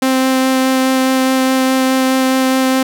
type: tone with vibrato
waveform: sawtooth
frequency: 261.6 Hz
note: C4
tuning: in tune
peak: -7 dBFS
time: 0.02-2.83 s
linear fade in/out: 5 ms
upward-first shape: sine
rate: 4.8 Hz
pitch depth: 8 cents each way
effects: none